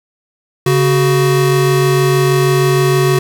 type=tone pair together; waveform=square; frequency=139.8 / 373 Hz; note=C#3 / F#4; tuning=+15 / +14 cents; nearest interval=octave + perfect fourth; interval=1699 cents; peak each=-13 dBFS; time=0.66-3.19 s; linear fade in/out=5 ms; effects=7-bit